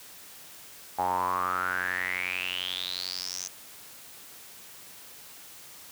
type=tone with band-pass filter sweep; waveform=sawtooth; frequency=91.3 Hz; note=F#2; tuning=23 cents flat; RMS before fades=-31 dBFS; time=0.98-3.48 s; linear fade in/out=10 ms; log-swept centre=810 to 6300 Hz; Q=9.8; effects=white hiss -48 dBFS RMS until 5.91 s + high-pass 60 Hz 12 dB/octave